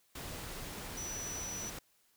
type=tone in noise; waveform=sine; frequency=5920 Hz; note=F#8; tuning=in tune; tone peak=-40 dBFS; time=0.97-1.7 s; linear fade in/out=5 ms; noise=pink; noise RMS=-44 dBFS; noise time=0.15-1.79 s; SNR=+1 dB; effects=white hiss -71 dBFS RMS until 2.16 s